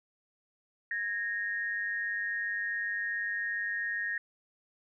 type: tone pair together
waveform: sine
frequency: 1655 / 1857.7 Hz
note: G#6 / A#6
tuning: -6 / -6 cents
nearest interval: major second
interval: 200 cents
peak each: -36 / -32 dBFS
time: 0.91-4.18 s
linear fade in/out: 2 ms
effects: none